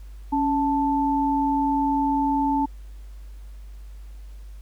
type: tone pair together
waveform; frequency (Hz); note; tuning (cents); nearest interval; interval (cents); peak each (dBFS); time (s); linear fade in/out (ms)
sine; 278.5 / 880; C#4 / A5; +8 / 0; octave + minor sixth; 1992; -22; 0.32-2.66; 10
effects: added 50 Hz sine -37 dBFS peak until 4.61 s + pink hiss -59 dBFS RMS until 4.61 s